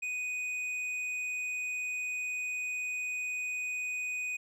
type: tone with hard clipping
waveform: triangle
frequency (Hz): 2489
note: D#7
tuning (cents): 0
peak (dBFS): -34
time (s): 0.02-4.37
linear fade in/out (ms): 10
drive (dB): 9
effects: none